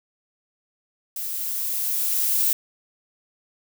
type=noise with level ramp; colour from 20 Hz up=violet; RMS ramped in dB=-30 to -20 dBFS; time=1.16-2.53 s; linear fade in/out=2 ms; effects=none